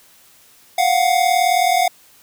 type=tone pair together; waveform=square; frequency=700.8 / 740 Hz; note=F5 / F#5; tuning=+6 / 0 cents; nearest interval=minor second; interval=94 cents; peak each=-17 dBFS; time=0.78-1.88 s; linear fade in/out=5 ms; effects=white hiss -50 dBFS RMS until 2.22 s